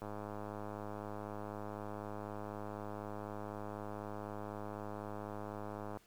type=click train; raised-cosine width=1 ms; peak=-30 dBFS; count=620; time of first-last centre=0.02-5.972 s; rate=104 Hz; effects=pink hiss -67 dBFS RMS until 6.06 s